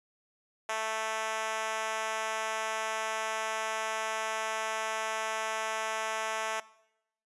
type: tone with high-pass filter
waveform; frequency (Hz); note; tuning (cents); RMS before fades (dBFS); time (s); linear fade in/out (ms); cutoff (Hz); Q
5% pulse; 220; A3; 0; -33; 0.69-6.6; 2; 670; 1.9
effects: noise-tail reverb RT60 0.8 s tail -20 dB re dry + resampled to 24000 Hz